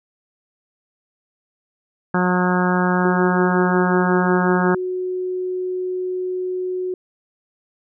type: harmonic tone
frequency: 180.8 Hz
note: F#3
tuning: 40 cents flat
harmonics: 1 / 2 / 3 / 4 / 5 / 6 / 7 / 8 / 9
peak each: -18 / -23 / -28 / -27 / -25 / -29 / -27 / -27 / -27 dBFS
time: 2.14-4.75 s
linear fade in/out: 5 ms
type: tone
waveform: sine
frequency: 367.1 Hz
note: F#4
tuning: 14 cents flat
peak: -21 dBFS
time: 3.05-6.94 s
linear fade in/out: 2 ms
effects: none

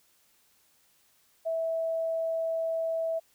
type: tone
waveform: sine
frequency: 654 Hz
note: E5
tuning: 14 cents flat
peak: -27 dBFS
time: 1.45-3.2 s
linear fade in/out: 20 ms
effects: white hiss -66 dBFS RMS until 3.34 s

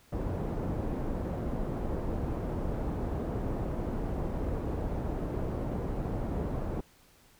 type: low-pass noise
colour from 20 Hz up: pink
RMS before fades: -33 dBFS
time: 0.12-6.81 s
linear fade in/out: 10 ms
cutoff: 600 Hz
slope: 12 dB/octave
effects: pink hiss -61 dBFS RMS until 7.39 s

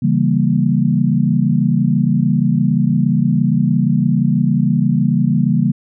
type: chord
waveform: sine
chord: C# diminished seventh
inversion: none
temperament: equal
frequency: 138.59 / 164.81 / 196 / 233.1 Hz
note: C#3 / E3 / G3 / Bb3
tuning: 0 / 0 / 0 / 0 cents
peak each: -17 dBFS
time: 0.02-5.72 s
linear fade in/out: 10 ms
effects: none

